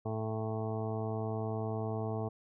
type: harmonic tone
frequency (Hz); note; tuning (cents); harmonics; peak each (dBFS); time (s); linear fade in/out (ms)
110; A2; 0; 1 / 2 / 3 / 4 / 6 / 7 / 8 / 9 / 10; -36 / -41 / -45 / -39 / -42 / -45 / -49 / -54 / -50; 0.05-2.29; 10
effects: none